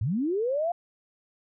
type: linear sweep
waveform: sine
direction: up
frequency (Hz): 89.7 to 711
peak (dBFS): -24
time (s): 0.01-0.72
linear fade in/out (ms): 5
effects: none